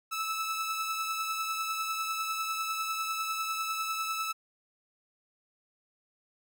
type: beating tone pair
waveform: sawtooth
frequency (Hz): 1308 / 1318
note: E6 / E6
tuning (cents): -14 / -1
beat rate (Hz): 10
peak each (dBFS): -28 / -36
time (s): 0.11-4.33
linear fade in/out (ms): 20
effects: none